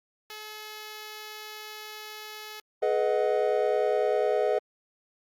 5% pulse tone, 427.6 Hz, A4, 49 cents flat, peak -28 dBFS, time 0.3-2.6 s, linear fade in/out 2 ms
triangle chord, G# minor seventh, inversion none, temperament equal with one note detuned, 424 / 493.9 / 622.3 / 740 Hz, G#4 / B4 / D#5 / F#5, +36 / 0 / 0 / 0 cents, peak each -25 / -26 / -26 / -30 dBFS, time 2.82-4.59 s, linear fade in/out 10 ms
effects Opus 48 kbps

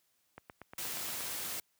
click train, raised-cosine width 0.5 ms, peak -31 dBFS, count 8, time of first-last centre 0.38-1.207 s, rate 8.46 Hz
white noise, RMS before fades -39 dBFS, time 0.78-1.6 s, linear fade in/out 2 ms
effects white hiss -75 dBFS RMS until 1.79 s + high-pass 60 Hz 12 dB/octave

